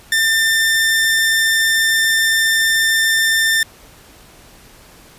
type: tone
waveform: sawtooth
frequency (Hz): 1793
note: A6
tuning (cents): +32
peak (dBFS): -9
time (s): 0.12-3.63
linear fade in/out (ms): 2
effects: pink hiss -44 dBFS RMS until 5.18 s + resampled to 32000 Hz